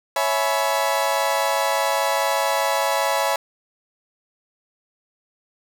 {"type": "chord", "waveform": "35% pulse", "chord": "C# minor seventh", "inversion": "none", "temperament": "equal with one note detuned", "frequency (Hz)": [554.4, 659.3, 845.1, 987.8], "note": ["C#5", "E5", "G#5", "B5"], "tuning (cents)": [0, 0, 30, 0], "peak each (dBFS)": -23, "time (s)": [0.16, 3.36], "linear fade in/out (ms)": 2, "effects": []}